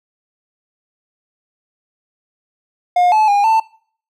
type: tone with pitch steps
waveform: triangle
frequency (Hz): 714 / 864 / 812 / 889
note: F5 / A5 / G#5 / A5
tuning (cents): +38 / -32 / -39 / +18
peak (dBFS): -8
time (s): 2.96-3.6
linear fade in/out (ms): 5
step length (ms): 160
effects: noise-tail reverb RT60 0.5 s tail -20 dB re dry